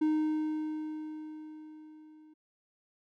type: tone with level ramp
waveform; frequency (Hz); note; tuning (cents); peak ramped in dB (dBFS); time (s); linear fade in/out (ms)
triangle; 309.1; D#4; -11; -22 to -52; 0.01-2.34; 10
effects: none